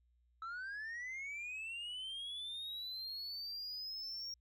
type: linear sweep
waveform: sine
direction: up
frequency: 1300 to 5600 Hz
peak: -39 dBFS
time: 0.42-4.34 s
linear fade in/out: 2 ms
effects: tanh soft clip ceiling -41 dBFS + added 60 Hz sine -70 dBFS peak until 4.4 s